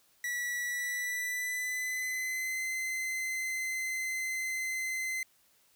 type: tone with pitch glide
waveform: 45% pulse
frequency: 1945 to 2059 Hz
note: B6 to C7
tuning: -27 to -28 cents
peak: -32 dBFS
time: 0.24-5.23 s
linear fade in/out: 2 ms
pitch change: +99 cents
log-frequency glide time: 0.66-2.65 s
effects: white hiss -67 dBFS RMS until 5.75 s